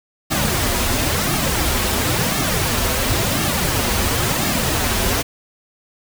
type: noise with flanger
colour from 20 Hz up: pink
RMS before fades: -19 dBFS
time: 0.3-5.23 s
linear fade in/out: 20 ms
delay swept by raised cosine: 2 to 6.9 ms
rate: 0.96 Hz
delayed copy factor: -0.7
effects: none